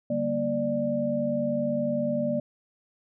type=tone cluster; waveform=sine; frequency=145.4 / 195.6 / 235.5 / 591 Hz; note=D3 / G3 / A#3 / D5; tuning=-17 / -4 / +18 / +11 cents; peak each=-36 / -34 / -28 / -27 dBFS; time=0.1-2.4 s; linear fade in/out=5 ms; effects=none

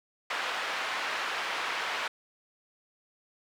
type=band-pass noise; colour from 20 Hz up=pink; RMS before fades=-33 dBFS; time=0.3-2.08 s; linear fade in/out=5 ms; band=1000 to 2800 Hz; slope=12 dB/octave; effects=none

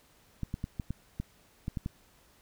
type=clicks; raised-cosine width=5 ms; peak=-21 dBFS; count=9; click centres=0.433 / 0.541 / 0.641 / 0.798 / 0.906 / 1.2 / 1.681 / 1.772 / 1.861 s; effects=pink hiss -63 dBFS RMS until 2.41 s

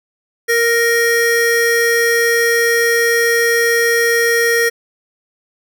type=tone pair together; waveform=square; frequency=466.2 / 1865.9 Hz; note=A#4 / A#6; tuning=0 / +1 cents; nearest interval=2 octaves; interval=2401 cents; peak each=-15 dBFS; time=0.48-4.7 s; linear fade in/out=20 ms; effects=none

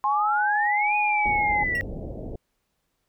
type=exponential two-way sweep; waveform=sine; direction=up then down; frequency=1046.5 to 2489 to 1912 Hz; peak=-23 dBFS; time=0.04-1.81 s; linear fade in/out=0 ms; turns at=0.96 s
type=tone with vibrato; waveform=sine; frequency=835 Hz; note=G#5; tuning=9 cents sharp; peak=-22 dBFS; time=0.04-1.64 s; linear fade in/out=10 ms; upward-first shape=sine; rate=1.2 Hz; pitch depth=9 cents each way
type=low-pass noise; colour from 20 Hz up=pink; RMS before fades=-34 dBFS; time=1.25-2.36 s; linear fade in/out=5 ms; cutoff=670 Hz; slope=48 dB/octave
type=tone with exponential decay; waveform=sawtooth; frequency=2757 Hz; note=F7; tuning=23 cents flat; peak=-30 dBFS; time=1.75-1.84 s; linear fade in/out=2 ms; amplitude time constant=18 ms
effects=pink hiss -75 dBFS RMS until 3.08 s

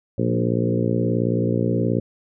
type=harmonic tone with a mistuned harmonic; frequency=58.7 Hz; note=A#1; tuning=13 cents sharp; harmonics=2 / 3 / 4 / 5 / 6 / 7 / 8 / 9; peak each=-23 / -25 / -26 / -27 / -28 / -28 / -29 / -30 dBFS; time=0.18-2 s; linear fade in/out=5 ms; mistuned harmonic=4; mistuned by=-21 cents; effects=none

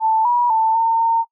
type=tone with pitch steps; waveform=sine; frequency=884 / 966 / 889 / 909 / 914 Hz; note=A5 / B5 / A5 / A#5 / A#5; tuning=+8 / -39 / +18 / -44 / -34 cents; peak=-13 dBFS; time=0-1.25 s; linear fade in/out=50 ms; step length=250 ms; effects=noise-tail reverb RT60 0.1 s tail -23 dB re dry

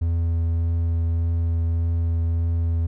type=tone with vibrato; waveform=triangle; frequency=83.5 Hz; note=E2; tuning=23 cents sharp; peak=-17 dBFS; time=0.01-2.87 s; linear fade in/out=10 ms; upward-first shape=triangle; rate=1.7 Hz; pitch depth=11 cents each way; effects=none

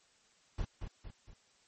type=noise with echo; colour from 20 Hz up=brown; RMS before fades=-35 dBFS; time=0.58-0.65 s; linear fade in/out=5 ms; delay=230 ms; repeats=3; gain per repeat=-6 dB; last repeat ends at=1.34 s; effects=white hiss -68 dBFS RMS until 1.67 s + MP3 32 kbps

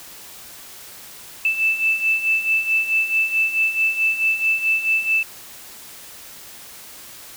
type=beating tone pair; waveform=sine; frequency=2637 / 2641.6 Hz; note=E7 / E7; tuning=0 / +3 cents; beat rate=4.6 Hz; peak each=-23 / -18 dBFS; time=1.45-5.23 s; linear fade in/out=2 ms; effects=white hiss -40 dBFS RMS until 7.36 s

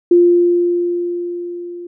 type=tone with level ramp; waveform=sine; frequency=349.2 Hz; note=F4; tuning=in tune; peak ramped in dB=-5 to -27 dBFS; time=0.11-1.87 s; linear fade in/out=5 ms; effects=none

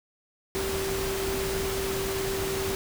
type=tone in noise; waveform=sine; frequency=387.4 Hz; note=G4; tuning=20 cents flat; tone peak=-29 dBFS; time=0.55-2.75 s; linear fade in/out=0 ms; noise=pink; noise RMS=-32 dBFS; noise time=0.55-2.75 s; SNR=0 dB; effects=none

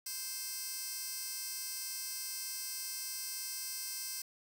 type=tone with high-pass filter; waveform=15% pulse; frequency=523.3 Hz; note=C5; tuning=in tune; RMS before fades=-41 dBFS; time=0.06-4.22 s; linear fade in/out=5 ms; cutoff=6100 Hz; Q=0.94; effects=none

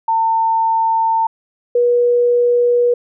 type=tone pair in turn; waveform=sine; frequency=900 / 483.4 Hz; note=A5 / B4; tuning=+39 / -37 cents; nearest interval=major seventh; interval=1076 cents; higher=first; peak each=-12 / -10 dBFS; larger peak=second; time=0.08-1.27 / 1.75-2.94 s; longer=neither; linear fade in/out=5 ms; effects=none

